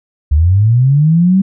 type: linear sweep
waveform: sine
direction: up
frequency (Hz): 69.3 to 196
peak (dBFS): -6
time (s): 0.31-1.42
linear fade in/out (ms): 10
effects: none